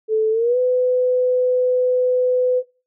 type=tone with pitch glide; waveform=sine; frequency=437.5 to 502.6 Hz; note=A4 to B4; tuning=-10 to +30 cents; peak=-14 dBFS; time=0.08-2.63 s; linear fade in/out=50 ms; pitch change=+240 cents; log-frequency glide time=0.31-0.58 s; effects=noise-tail reverb RT60 0.3 s tail -18 dB re dry